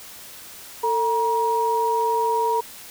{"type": "tone pair together", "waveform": "sine", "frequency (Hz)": [448.3, 950], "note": ["A4", "A#5"], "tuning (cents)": [32, 33], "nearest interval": "octave + minor second", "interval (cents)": 1301, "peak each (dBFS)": [-23, -20], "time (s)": [0.83, 2.61], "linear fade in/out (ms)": 10, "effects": ["white hiss -41 dBFS RMS until 2.9 s"]}